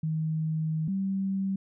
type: tone pair in turn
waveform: sine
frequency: 157.9 / 193.49 Hz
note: D#3 / G3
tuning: +26 / -22 cents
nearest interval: major third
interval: 352 cents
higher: second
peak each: -26 dBFS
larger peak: neither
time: 0.03-0.88 / 0.88-1.56 s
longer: first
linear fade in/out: 5 ms
effects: none